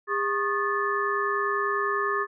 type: tone cluster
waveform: sine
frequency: 404.8 / 1095 / 1225 / 1742 Hz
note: G#4 / C#6 / D#6 / A6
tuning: -44 / -22 / -27 / -18 cents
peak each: -29 dBFS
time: 0.07-2.27 s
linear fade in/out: 50 ms
effects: none